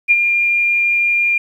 sine tone with ADSR envelope, 2402 Hz, D7, 38 cents sharp, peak -6 dBFS, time 0.08-1.38 s, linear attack 30 ms, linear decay 41 ms, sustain -6 dB, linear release 4 ms, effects 8-bit

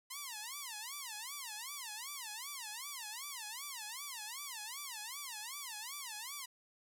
5% pulse tone with vibrato, 987.8 Hz, B5, in tune, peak -31 dBFS, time 0.1-6.46 s, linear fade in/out 10 ms, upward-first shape sine, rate 2.6 Hz, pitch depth 290 cents each way, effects none

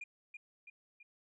sine tone with echo, 2423 Hz, D#7, 47 cents flat, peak -40 dBFS, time 0.01-0.04 s, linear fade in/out 5 ms, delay 330 ms, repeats 3, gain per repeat -5 dB, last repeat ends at 1.03 s, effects tanh soft clip ceiling -40 dBFS

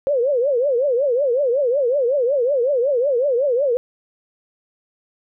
sine tone with vibrato, 523.3 Hz, C5, in tune, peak -15 dBFS, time 0.07-3.77 s, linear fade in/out 0 ms, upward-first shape triangle, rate 5.4 Hz, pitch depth 240 cents each way, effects none

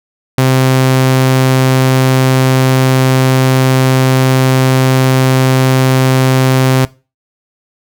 sawtooth tone, 130.7 Hz, C3, 1 cent flat, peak -3 dBFS, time 0.38-6.85 s, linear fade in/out 2 ms, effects noise-tail reverb RT60 0.3 s tail -20 dB re dry

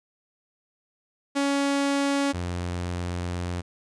sawtooth tone pair in turn, 280 / 88.19 Hz, C#4 / F2, +18 / +17 cents, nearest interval octave + minor sixth, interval 2001 cents, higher first, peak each -18 / -24 dBFS, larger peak first, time 1.35-2.33 / 2.33-3.62 s, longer second, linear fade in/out 20 ms, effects resampled to 22050 Hz

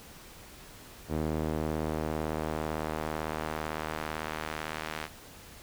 sawtooth tone with band-pass filter sweep, 77.9 Hz, D#2, 3 cents sharp, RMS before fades -34 dBFS, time 1.08-5.09 s, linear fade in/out 50 ms, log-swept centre 340 to 2100 Hz, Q 0.72, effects pink hiss -50 dBFS RMS until 5.62 s

